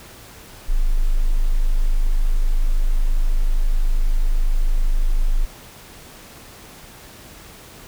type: tone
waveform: sine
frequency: 26.19 Hz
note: G#0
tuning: 16 cents sharp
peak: -13 dBFS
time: 0.68-5.46 s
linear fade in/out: 20 ms
effects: pink hiss -42 dBFS RMS until 7.87 s